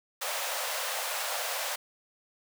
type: high-pass noise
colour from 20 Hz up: pink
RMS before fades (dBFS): -33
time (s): 0.21-1.76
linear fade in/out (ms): 10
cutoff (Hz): 500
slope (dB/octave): 96
effects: none